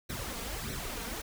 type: noise with flanger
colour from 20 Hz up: pink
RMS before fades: -38 dBFS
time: 0.09-1.22 s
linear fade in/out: 10 ms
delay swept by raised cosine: 0.5 to 4.4 ms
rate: 1.6 Hz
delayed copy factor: +0.7
effects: none